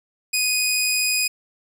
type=tone; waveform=15% pulse; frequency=2489 Hz; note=D#7; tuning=in tune; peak=-12 dBFS; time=0.33-1.28 s; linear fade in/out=10 ms; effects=none